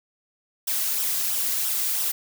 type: noise with flanger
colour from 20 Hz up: blue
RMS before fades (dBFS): -25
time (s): 0.67-2.12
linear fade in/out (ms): 10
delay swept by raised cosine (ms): 0.44 to 2.34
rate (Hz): 3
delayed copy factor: -0.55
effects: none